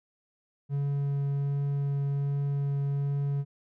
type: tone with vibrato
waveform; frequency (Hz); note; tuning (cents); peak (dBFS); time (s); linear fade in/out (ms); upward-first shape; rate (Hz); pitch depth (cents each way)
triangle; 140.9; C#3; +29; -24; 0.69-3.45; 50; triangle; 1.3; 8
effects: none